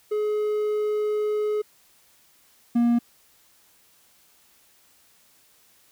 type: tone pair in turn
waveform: triangle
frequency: 422.7 / 237.1 Hz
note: G#4 / A#3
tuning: +31 / +30 cents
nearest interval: minor seventh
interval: 1001 cents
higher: first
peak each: -20 / -15 dBFS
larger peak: second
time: 0.11-1.62 / 2.75-2.99 s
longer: first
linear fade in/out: 10 ms
effects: white hiss -59 dBFS RMS until 5.91 s